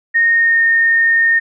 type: tone with pitch glide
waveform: sine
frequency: 1850 to 1834 Hz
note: A#6 to A#6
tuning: -14 to -29 cents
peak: -9 dBFS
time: 0.14-1.4 s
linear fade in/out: 20 ms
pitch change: -15 cents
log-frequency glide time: 0.33-0.62 s
effects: none